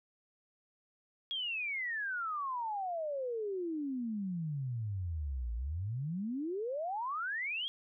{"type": "exponential two-way sweep", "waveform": "sine", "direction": "down then up", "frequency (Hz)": [3321, 55.3, 3321], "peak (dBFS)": -34, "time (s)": [1.31, 7.68], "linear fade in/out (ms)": 0, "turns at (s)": 5.54, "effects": []}